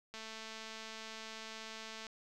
click train, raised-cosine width 0.2 ms, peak -30 dBFS, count 427, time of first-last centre 0.14-2.068 s, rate 221 Hz, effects none

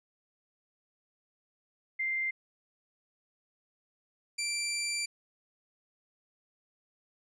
sine / 15% pulse tone pair in turn, 2093 / 2350 Hz, C7 / D7, 0 / +1 cents, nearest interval major second, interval 201 cents, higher second, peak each -29 / -24 dBFS, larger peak second, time 1.99-2.31 / 4.38-5.06 s, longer second, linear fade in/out 10 ms, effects resampled to 22050 Hz

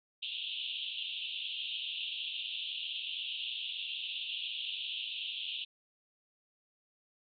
pink band-pass noise, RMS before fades -39 dBFS, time 0.22-5.65 s, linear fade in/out 10 ms, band 2700 to 3700 Hz, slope 96 dB/octave, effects MP3 96 kbps

